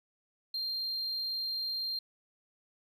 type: tone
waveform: sine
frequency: 4186 Hz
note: C8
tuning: in tune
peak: -30 dBFS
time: 0.54-1.99 s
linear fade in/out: 5 ms
effects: tanh soft clip ceiling -31 dBFS + 12-bit